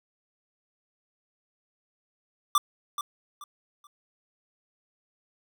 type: tone with echo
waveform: square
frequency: 1174.7 Hz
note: D6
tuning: in tune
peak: -19 dBFS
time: 2.55-2.58 s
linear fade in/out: 2 ms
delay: 430 ms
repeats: 3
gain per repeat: -11 dB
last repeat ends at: 3.87 s
effects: none